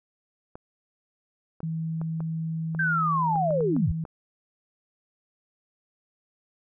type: clicks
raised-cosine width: 1 ms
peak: -26 dBFS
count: 10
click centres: 0.555 / 1.604 / 2.015 / 2.205 / 2.749 / 3.358 / 3.507 / 3.607 / 3.765 / 4.052 s
type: tone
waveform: sine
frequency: 161.7 Hz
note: E3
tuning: 33 cents flat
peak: -27 dBFS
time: 1.63-4.04 s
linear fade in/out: 2 ms
type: linear sweep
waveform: sine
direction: down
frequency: 1593 to 55 Hz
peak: -22 dBFS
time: 2.79-3.92 s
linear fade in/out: 5 ms
effects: none